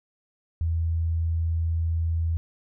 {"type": "tone", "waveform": "sine", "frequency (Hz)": 82.41, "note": "E2", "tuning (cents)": 0, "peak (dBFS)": -22, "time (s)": [0.61, 2.37], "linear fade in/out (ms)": 0, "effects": []}